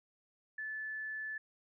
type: tone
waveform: sine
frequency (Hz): 1740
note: A6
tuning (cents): -20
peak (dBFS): -38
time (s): 0.58-1.38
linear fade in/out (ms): 5
effects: none